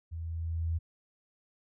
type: tone with level ramp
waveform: sine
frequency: 82.41 Hz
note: E2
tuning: in tune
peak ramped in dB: -36 to -27 dBFS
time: 0.11-0.79 s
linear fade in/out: 20 ms
effects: none